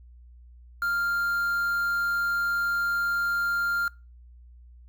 triangle tone with quantisation, 1396.9 Hz, F6, in tune, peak -22 dBFS, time 0.82-3.88 s, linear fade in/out 2 ms, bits 7, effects noise-tail reverb RT60 0.3 s tail -24 dB re dry + added 60 Hz sine -47 dBFS peak until 4.88 s

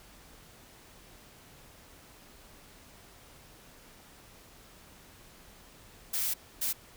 blue noise bursts at uneven times, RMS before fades -31 dBFS, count 2, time 6.13-6.34 / 6.61-6.73 s, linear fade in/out 10 ms, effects pink hiss -55 dBFS RMS until 6.96 s

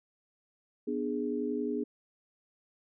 sine chord, G# diminished, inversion first, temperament equal with one note detuned, 246.9 / 297.9 / 415.3 Hz, B3 / D4 / G#4, 0 / +25 / 0 cents, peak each -34 / -35 / -34 dBFS, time 0.87-1.84 s, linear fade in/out 10 ms, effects none

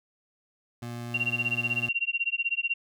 25% pulse tone, 119.3 Hz, A#2, 41 cents sharp, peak -31 dBFS, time 0.82-1.89 s, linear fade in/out 5 ms
sine tone with tremolo, 2757 Hz, F7, 23 cents flat, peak -22 dBFS, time 1.14-2.74 s, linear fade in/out 5 ms, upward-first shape sine, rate 16 Hz, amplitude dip 100%
effects none

